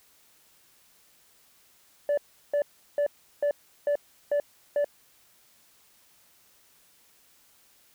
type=tone bursts; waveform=sine; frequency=580 Hz; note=D5; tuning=22 cents flat; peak=-19 dBFS; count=7; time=2.09-4.845 s; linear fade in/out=2 ms; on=85 ms; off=360 ms; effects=tanh soft clip ceiling -21 dBFS + white hiss -61 dBFS RMS until 7.94 s